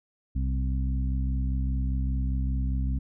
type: harmonic tone with a mistuned harmonic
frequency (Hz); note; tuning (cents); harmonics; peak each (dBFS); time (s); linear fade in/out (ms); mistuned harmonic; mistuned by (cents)
65; C2; -11; 1 / 2 / 3 / 4; -25 / -33 / -37 / -38; 0.35-2.99; 10; 1; -67
effects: none